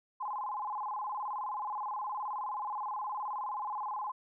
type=tone with vibrato; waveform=sine; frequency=932.3 Hz; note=A#5; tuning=in tune; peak=-34 dBFS; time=0.2-4.12 s; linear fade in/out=10 ms; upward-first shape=square; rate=19 Hz; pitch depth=180 cents each way; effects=none